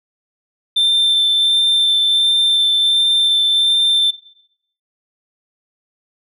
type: tone with vibrato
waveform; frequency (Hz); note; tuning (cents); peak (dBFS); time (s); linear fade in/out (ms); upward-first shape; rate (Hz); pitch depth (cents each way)
sine; 3563; A7; +21; -9; 0.76-4.11; 10; sine; 1.4; 9
effects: noise-tail reverb RT60 0.7 s tail -19 dB re dry + tanh soft clip ceiling -10 dBFS